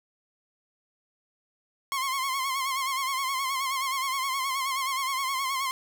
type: tone with vibrato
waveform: sawtooth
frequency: 1070 Hz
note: C6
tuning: 38 cents sharp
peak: -23 dBFS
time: 1.92-5.71 s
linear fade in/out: 0 ms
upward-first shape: sine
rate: 9.5 Hz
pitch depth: 70 cents each way
effects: none